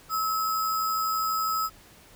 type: tone with sample-and-hold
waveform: sine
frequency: 1294 Hz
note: E6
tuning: 32 cents flat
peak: -24 dBFS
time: 0.09-1.7 s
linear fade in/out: 50 ms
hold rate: 6300 Hz
effects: pink hiss -53 dBFS RMS until 2.15 s